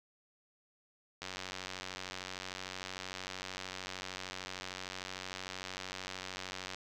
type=click train; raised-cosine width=0.2 ms; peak=-23 dBFS; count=516; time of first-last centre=1.22-6.746 s; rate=93.2 Hz; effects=none